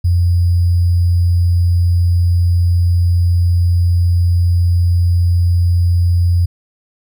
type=tone with sample-and-hold; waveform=sine; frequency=87.31 Hz; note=F2; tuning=in tune; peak=-9 dBFS; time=0.04-6.46 s; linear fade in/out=10 ms; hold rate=4900 Hz; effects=none